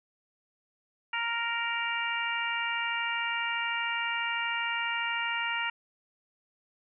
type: harmonic tone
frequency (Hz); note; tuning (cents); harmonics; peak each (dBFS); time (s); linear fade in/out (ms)
466.2; A#4; 0; 2 / 3 / 4 / 5 / 6; -35 / -35 / -35 / -35 / -35; 1.13-5.7; 5
effects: none